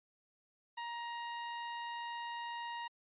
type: tone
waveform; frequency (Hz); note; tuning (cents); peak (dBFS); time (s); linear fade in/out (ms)
sawtooth; 942; A#5; +18; -36; 0.77-2.88; 10
effects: resampled to 8000 Hz